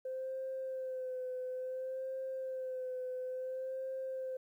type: tone with vibrato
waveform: sine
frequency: 517 Hz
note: C5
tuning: 21 cents flat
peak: -36 dBFS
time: 0.05-4.37 s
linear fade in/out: 5 ms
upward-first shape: sine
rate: 0.58 Hz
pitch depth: 31 cents each way
effects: tanh soft clip ceiling -33 dBFS + 12-bit